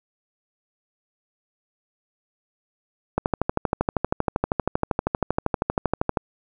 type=click train; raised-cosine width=1 ms; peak=-6 dBFS; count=39; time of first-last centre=3.18-6.172 s; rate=12.7 Hz; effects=none